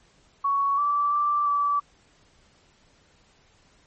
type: tone with pitch steps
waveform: sine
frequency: 1116 / 1161 / 1172 / 1155 Hz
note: C#6 / D6 / D6 / D6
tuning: +11 / -20 / -4 / -29 cents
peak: -20 dBFS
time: 0.44-1.8 s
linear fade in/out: 10 ms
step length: 340 ms
effects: pink hiss -60 dBFS RMS until 3.86 s + MP3 32 kbps